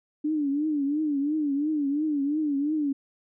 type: tone with vibrato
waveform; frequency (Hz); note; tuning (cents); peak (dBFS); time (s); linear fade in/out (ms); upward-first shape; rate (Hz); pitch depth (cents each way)
sine; 293.7; D4; 0; -23; 0.24-2.93; 10; triangle; 2.9; 130
effects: none